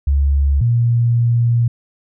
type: tone pair in turn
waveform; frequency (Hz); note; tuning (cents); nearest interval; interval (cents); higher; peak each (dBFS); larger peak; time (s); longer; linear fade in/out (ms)
sine; 70.1 / 118.27; C#2 / A#2; +20 / +25; major sixth; 905; second; -11; neither; 0.07-0.61 / 0.61-1.68; second; 5
effects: none